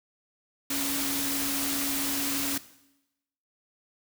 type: tone in noise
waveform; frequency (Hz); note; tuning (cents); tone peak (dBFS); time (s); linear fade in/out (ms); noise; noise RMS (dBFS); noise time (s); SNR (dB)
sine; 278; C#4; +5; -33; 0.7-2.58; 5; white; -30; 0.7-2.58; -6
effects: noise-tail reverb RT60 0.9 s tail -17 dB re dry